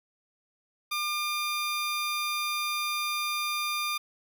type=tone; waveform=15% pulse; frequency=1200 Hz; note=D6; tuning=37 cents sharp; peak=-22 dBFS; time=0.91-3.98 s; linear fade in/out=10 ms; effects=none